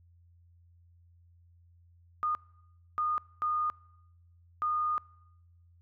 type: tone bursts at uneven times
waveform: sine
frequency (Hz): 1225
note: D#6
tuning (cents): -27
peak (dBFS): -27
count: 4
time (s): 2.23-2.35 / 2.98-3.18 / 3.42-3.7 / 4.62-4.98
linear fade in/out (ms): 0
effects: noise-tail reverb RT60 0.9 s tail -24 dB re dry + added 86 Hz sine -58 dBFS peak until 5.81 s